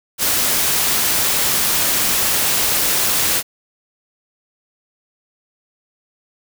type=noise; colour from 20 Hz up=white; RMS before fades=-17 dBFS; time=0.18-3.43 s; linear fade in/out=50 ms; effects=none